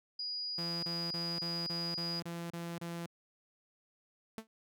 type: tone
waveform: sine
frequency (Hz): 4900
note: D#8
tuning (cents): -27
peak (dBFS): -36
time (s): 0.19-2.2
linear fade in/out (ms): 5
type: tone bursts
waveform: sawtooth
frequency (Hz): 170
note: F3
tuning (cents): -46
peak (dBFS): -35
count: 9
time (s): 0.58-3.062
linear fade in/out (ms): 5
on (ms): 250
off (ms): 29
type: tone with exponential decay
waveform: sawtooth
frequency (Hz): 221.8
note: A3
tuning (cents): +14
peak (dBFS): -33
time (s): 4.38-4.47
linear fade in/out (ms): 0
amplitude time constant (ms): 19
effects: none